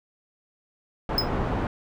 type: low-pass noise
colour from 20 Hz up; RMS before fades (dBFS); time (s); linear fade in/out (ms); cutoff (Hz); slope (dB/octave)
pink; -27; 1.09-1.67; 2; 1200; 12
type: tone with exponential decay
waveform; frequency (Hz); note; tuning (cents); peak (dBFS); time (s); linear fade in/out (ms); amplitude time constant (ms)
square; 5100; D#8; +42; -17; 1.18-1.29; 2; 22
effects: none